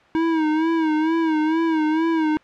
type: tone with vibrato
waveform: square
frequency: 318.5 Hz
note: D#4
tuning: 41 cents sharp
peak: -18 dBFS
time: 0.15-2.37 s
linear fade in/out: 0 ms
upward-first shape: sine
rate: 2.2 Hz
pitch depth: 67 cents each way
effects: white hiss -52 dBFS RMS until 2.43 s + low-pass 2000 Hz 12 dB/octave